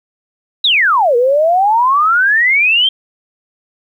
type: exponential two-way sweep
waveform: sine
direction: down then up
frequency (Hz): 4000 to 466 to 3217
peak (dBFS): -8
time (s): 0.64-2.89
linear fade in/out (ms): 5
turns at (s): 1.16
effects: 8-bit